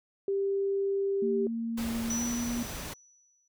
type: tone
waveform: sine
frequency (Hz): 394.3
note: G4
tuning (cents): +10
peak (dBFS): -26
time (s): 0.28-1.47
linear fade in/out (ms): 2
type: tone with pitch glide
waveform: sine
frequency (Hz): 229.7 to 238.1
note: A#3 to A#3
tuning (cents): -25 to +37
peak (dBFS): -30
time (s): 1.22-2.63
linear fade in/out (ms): 5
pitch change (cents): +62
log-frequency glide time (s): 2.11-2.23
type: noise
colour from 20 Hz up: pink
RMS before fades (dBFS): -39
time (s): 1.77-2.94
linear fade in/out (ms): 10
type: tone with exponential decay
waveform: sine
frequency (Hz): 5920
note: F#8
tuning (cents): 0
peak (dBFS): -30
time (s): 2.1-3.48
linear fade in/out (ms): 5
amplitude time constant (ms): 300
effects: none